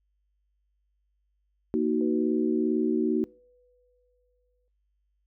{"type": "chord", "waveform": "sine", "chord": "D# minor", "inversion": "second", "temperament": "just", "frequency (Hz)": [233.3, 311.1, 373.4], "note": ["A#3", "D#4", "F#4"], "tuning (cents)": [2, 0, 16], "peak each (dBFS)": -27, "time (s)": [1.74, 3.24], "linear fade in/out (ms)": 0}
{"type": "tone with exponential decay", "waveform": "sine", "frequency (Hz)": 493.9, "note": "B4", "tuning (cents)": 0, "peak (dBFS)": -36, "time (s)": [2.01, 4.68], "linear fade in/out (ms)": 1, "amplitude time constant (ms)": 580}
{"effects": ["noise-tail reverb RT60 0.4 s tail -25 dB re dry", "added 50 Hz sine -70 dBFS peak until 5.26 s"]}